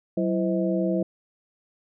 sine tone cluster, 187.5 / 334.8 / 514 / 636 Hz, F#3 / E4 / C5 / D#5, +23 / +27 / -31 / +38 cents, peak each -25 / -26 / -29 / -30 dBFS, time 0.17-1.03 s, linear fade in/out 5 ms, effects none

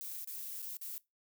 violet noise with dropouts, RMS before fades -43 dBFS, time 0.01-0.98 s, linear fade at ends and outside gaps 0 ms, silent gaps 0.245-0.274 / 0.62-0.625 / 0.769-0.814 s, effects noise-tail reverb RT60 0.2 s tail -21 dB re dry

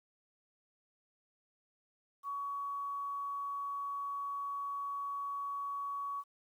sine tone with quantisation, 1125 Hz, C#6, 25 cents sharp, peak -36 dBFS, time 2.23-6.24 s, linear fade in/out 50 ms, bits 11, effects none

